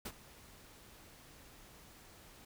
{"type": "noise with ADSR envelope", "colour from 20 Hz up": "pink", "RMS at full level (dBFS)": -41, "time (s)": [0.05, 2.45], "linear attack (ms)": 8, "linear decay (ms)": 55, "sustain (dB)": -17, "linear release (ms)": 4, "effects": []}